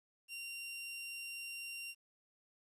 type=tone; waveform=sawtooth; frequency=2764 Hz; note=F7; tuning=19 cents flat; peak=-40 dBFS; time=0.28-1.95 s; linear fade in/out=50 ms; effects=resampled to 32000 Hz + 12-bit